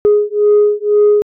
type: beating tone pair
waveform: sine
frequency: 415.3 / 417.3 Hz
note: G#4 / G#4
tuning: 0 / +8 cents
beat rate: 2 Hz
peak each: -10 dBFS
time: 0.05-1.22 s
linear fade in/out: 0 ms
effects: tanh soft clip ceiling -3 dBFS